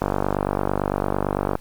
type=click train; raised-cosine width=1 ms; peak=-6 dBFS; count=76; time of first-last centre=0.02-1.554 s; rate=48.9 Hz; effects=pink hiss -50 dBFS RMS until 1.6 s + Opus 48 kbps